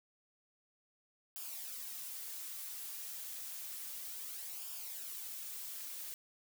blue noise with flanger, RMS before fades -45 dBFS, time 1.36-6.14 s, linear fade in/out 0 ms, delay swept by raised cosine 0.49 to 5.59 ms, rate 0.3 Hz, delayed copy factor -0.55, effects none

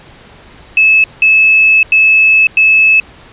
sine tone bursts at uneven times, 2600 Hz, E7, 24 cents flat, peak -4 dBFS, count 4, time 0.77-1.04 / 1.22-1.83 / 1.92-2.47 / 2.57-3 s, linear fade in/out 2 ms, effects pink hiss -38 dBFS RMS until 3.32 s + resampled to 8000 Hz

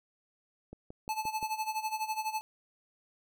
click train, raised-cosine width 2 ms, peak -31 dBFS, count 5, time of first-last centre 0.73-1.428 s, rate 5.73 Hz
square tone with tremolo, 869 Hz, A5, 22 cents flat, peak -30 dBFS, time 1.09-2.41 s, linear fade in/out 0 ms, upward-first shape sine, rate 12 Hz, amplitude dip 80%
effects none

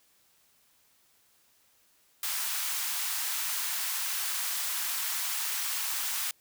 white high-pass noise, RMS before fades -32 dBFS, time 2.23-6.31 s, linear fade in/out 2 ms, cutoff 870 Hz, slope 24 dB/octave, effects white hiss -66 dBFS RMS until 6.4 s

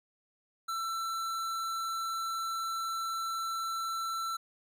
sine tone with hard clipping, 1338 Hz, E6, 25 cents sharp, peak -34 dBFS, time 0.68-4.37 s, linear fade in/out 10 ms, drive 18 dB, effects none

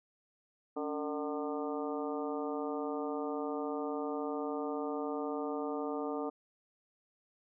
harmonic tone with a mistuned harmonic, 150.6 Hz, D3, 44 cents sharp, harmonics 2 / 3 / 4 / 5 / 6 / 7 / 8, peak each -38 / -38 / -43 / -43 / -47 / -50 / -45 dBFS, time 0.76-6.3 s, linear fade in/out 10 ms, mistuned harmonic 2, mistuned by -96 cents, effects none

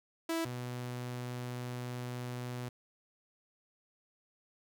sawtooth tone pair in turn, 329 / 123.5 Hz, E4 / B2, -3 / 0 cents, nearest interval octave + perfect fourth, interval 1697 cents, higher first, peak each -28 / -34 dBFS, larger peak first, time 0.29-0.45 / 0.45-2.69 s, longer second, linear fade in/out 5 ms, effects none

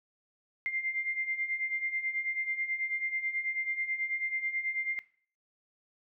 sine beating tone pair, 2093 / 2102.2 Hz, C7 / C7, 0 / +8 cents, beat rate 9.2 Hz, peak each -36 / -32 dBFS, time 0.66-4.99 s, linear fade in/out 0 ms, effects noise-tail reverb RT60 0.5 s tail -19 dB re dry

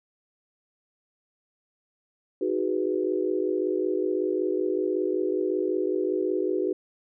sine chord, G# minor seventh, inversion second, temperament equal with one note detuned, 313.7 / 370 / 415.3 / 493.9 Hz, D#4 / F#4 / G#4 / B4, +14 / 0 / 0 / 0 cents, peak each -30 / -26 / -30 / -32 dBFS, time 2.41-6.73 s, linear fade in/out 5 ms, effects none

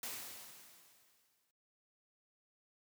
white noise with exponential decay, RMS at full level -42 dBFS, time 0.03-1.51 s, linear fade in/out 2 ms, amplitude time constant 320 ms, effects noise-tail reverb RT60 0.1 s tail -17 dB re dry + high-pass 100 Hz 12 dB/octave

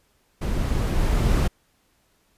brown noise with level ramp, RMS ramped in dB -25 to -18 dBFS, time 0.41-1.48 s, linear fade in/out 10 ms, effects pink hiss -65 dBFS RMS until 2.37 s + resampled to 32000 Hz

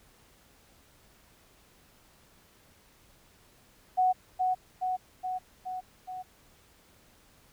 sine tone with echo, 740 Hz, F#5, in tune, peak -21 dBFS, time 3.97-4.13 s, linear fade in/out 20 ms, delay 420 ms, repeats 5, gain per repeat -3 dB, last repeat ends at 6.23 s, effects pink hiss -61 dBFS RMS until 7.52 s

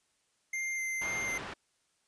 square tone with vibrato, 2093 Hz, C7, in tune, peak -33 dBFS, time 0.53-1.38 s, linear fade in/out 5 ms, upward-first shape square, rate 2 Hz, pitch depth 9 cents each way
white low-pass noise, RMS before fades -42 dBFS, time 1.01-1.54 s, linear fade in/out 10 ms, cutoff 1800 Hz, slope 12 dB/octave
effects white hiss -74 dBFS RMS until 2.07 s + resampled to 22050 Hz

